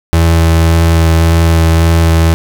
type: tone with vibrato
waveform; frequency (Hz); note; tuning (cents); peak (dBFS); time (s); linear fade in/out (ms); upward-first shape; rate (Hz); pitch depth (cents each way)
35% pulse; 82.41; E2; 0; -4; 0.13-2.34; 0; sine; 1.8; 12
effects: none